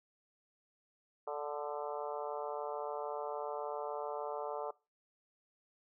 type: harmonic tone with a mistuned harmonic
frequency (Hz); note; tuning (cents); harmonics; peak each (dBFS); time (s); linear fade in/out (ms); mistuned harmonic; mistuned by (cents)
146.83; D3; 0; 3 / 4 / 5 / 6 / 7 / 8 / 9; -42 / -42 / -44 / -45 / -48 / -48 / -53; 1.27-4.71; 5; 8; +24
effects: noise-tail reverb RT60 0.3 s tail -24 dB re dry